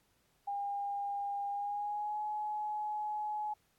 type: tone with pitch glide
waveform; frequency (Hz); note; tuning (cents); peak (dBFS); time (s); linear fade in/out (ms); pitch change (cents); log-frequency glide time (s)
sine; 806 to 845.1; G5 to G#5; +48 to +30; -34; 0.47-3.54; 10; +82; 1.49-2.2
effects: pink hiss -73 dBFS RMS until 3.78 s + AAC 64 kbps

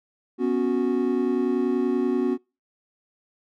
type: chord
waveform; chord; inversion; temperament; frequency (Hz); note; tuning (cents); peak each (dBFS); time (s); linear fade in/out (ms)
triangle; B suspended second; none; equal with one note detuned; 246.9 / 277.2 / 367.9; B3 / C#4 / F#4; 0 / 0 / -10; -23 / -24 / -22; 0.38-2.38; 50
effects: noise-tail reverb RT60 0.3 s tail -26 dB re dry

